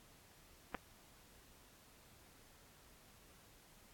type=clicks; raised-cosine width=0.5 ms; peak=-25 dBFS; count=2; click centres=0.745 / 0.749 s; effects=pink hiss -64 dBFS RMS until 3.93 s + AAC 64 kbps